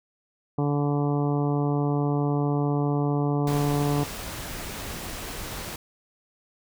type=harmonic tone; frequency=144.6 Hz; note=D3; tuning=27 cents flat; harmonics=1 / 2 / 3 / 4 / 5 / 6 / 7 / 8; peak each=-24 / -27 / -30 / -38 / -34 / -38 / -39 / -41 dBFS; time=0.58-4.04 s; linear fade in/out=5 ms
type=noise; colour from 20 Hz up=pink; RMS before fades=-35 dBFS; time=3.47-5.76 s; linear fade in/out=2 ms
effects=none